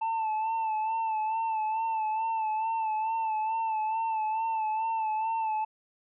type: tone with vibrato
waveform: triangle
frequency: 883 Hz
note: A5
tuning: 6 cents sharp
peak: -25 dBFS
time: 0.01-5.65 s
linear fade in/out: 10 ms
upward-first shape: sine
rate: 2.3 Hz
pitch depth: 42 cents each way
effects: resampled to 8000 Hz